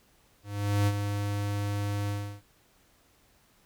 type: tone with ADSR envelope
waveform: square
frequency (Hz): 102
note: G#2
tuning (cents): -31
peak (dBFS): -22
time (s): 0.43-2.42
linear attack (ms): 440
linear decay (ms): 48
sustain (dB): -7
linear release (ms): 330
effects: pink hiss -64 dBFS RMS until 3.65 s